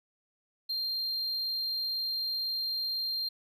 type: tone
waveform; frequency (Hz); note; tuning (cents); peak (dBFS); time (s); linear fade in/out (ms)
triangle; 4186; C8; 0; -29; 0.69-3.29; 10
effects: none